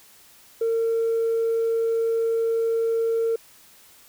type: tone with tanh clipping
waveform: triangle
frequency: 456 Hz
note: A#4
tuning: 38 cents flat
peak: -20 dBFS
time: 0.61-3.36 s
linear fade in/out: 5 ms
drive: 5 dB
effects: white hiss -52 dBFS RMS until 4.08 s